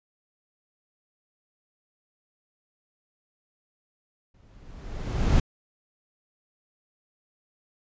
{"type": "noise with exponential growth", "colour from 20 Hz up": "brown", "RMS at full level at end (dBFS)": -18, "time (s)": [4.34, 5.4], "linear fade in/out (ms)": 5, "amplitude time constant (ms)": 230, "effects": ["resampled to 16000 Hz"]}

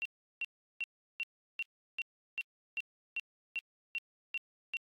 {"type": "tone bursts", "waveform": "sine", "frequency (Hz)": 2736, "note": "F7", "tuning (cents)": -36, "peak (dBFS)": -33, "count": 13, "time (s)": [0.02, 4.769], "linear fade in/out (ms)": 0, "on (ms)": 33, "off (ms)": 360, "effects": ["AAC 48 kbps"]}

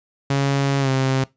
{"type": "tone with pitch glide", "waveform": "sawtooth", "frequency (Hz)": [138.59, 132.87], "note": ["C#3", "C3"], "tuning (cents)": [0, 27], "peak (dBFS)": -13, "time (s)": [0.3, 1.24], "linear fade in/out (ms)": 5, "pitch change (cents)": -73, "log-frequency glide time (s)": [0.8, 0.89], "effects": ["noise-tail reverb RT60 0.2 s tail -21 dB re dry", "resampled to 16000 Hz"]}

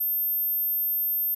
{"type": "tone", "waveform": "sine", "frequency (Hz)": 13290, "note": "G#9", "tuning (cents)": 0, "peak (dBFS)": -23, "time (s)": [0, 1.35], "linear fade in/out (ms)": 10, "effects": ["10-bit"]}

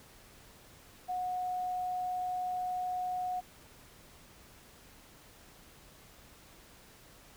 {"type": "tone with quantisation", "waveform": "sine", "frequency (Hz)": 730, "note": "F#5", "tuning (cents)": -24, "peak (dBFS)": -32, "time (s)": [1.08, 3.41], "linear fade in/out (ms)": 20, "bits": 10, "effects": ["pink hiss -57 dBFS RMS until 7.36 s"]}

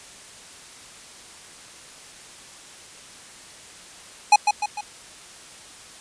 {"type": "tone with echo", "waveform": "square", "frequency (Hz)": 835, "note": "G#5", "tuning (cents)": 9, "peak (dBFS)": -10, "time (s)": [4.32, 4.36], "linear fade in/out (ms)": 5, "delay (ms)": 150, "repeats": 3, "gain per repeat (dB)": -6, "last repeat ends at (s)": 4.81, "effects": ["white hiss -44 dBFS RMS until 6 s", "resampled to 22050 Hz"]}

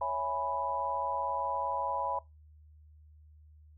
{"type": "chord", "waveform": "sine", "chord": "C# minor seventh", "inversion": "none", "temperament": "equal", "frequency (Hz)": [554.4, 659.3, 830.6, 987.8], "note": ["C#5", "E5", "G#5", "B5"], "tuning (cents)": [0, 0, 0, 0], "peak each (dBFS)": [-38, -39, -36, -33], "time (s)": [0.01, 2.19], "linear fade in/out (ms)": 5, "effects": ["noise-tail reverb RT60 0.2 s tail -20 dB re dry", "added 76 Hz sine -54 dBFS peak until 3.77 s"]}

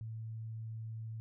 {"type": "tone", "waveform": "sine", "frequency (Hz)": 111.6, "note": "A2", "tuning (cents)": 25, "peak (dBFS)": -40, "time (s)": [0.01, 1.2], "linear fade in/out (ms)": 0, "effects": []}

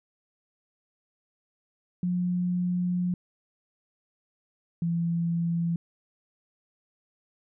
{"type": "tone pair in turn", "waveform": "sine", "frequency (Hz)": [178.6, 169.03], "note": ["F3", "E3"], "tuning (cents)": [39, 44], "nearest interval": "minor second", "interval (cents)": 95, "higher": "first", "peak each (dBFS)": -24, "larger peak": "neither", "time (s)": [[2.03, 3.14], [4.82, 5.76]], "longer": "first", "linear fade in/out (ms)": 2, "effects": []}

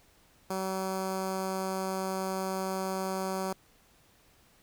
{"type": "tone with notch filter", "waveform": "10% pulse", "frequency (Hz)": 189.8, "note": "F#3", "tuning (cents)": 44, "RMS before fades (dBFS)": -33, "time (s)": [0.5, 3.53], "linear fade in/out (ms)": 5, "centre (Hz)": 2900, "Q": 1.4, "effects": ["pink hiss -63 dBFS RMS until 4.62 s"]}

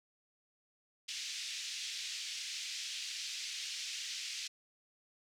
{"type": "band-pass noise", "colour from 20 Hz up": "white", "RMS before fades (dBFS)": -42, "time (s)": [1.08, 4.48], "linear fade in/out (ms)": 10, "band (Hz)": [2300, 6100], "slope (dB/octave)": 24, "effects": []}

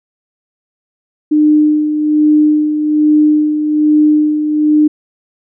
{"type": "tone with tremolo", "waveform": "sine", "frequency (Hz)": 302.6, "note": "D#4", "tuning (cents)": -48, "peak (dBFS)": -5, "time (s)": [1.31, 4.88], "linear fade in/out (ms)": 10, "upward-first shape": "sine", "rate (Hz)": 1.2, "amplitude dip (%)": 55, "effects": []}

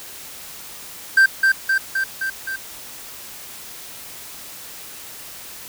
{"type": "tone with echo", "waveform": "triangle", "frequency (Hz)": 1568, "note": "G6", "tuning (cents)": 0, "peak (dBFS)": -7, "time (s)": [1.17, 1.26], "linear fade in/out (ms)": 5, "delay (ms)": 260, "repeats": 5, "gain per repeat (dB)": -3, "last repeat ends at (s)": 2.56, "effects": ["white hiss -37 dBFS RMS until 5.68 s"]}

